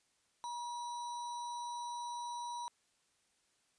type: tone with sample-and-hold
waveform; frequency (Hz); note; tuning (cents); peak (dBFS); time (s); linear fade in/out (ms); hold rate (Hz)
sine; 958; A#5; +47; -39; 0.44-2.68; 0; 4900
effects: white hiss -75 dBFS RMS until 3.78 s + resampled to 22050 Hz